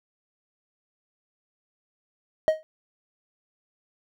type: tone with exponential decay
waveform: triangle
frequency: 628 Hz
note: D#5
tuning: 16 cents sharp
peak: -11 dBFS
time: 2.48-2.63 s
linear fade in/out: 0 ms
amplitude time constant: 32 ms
effects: none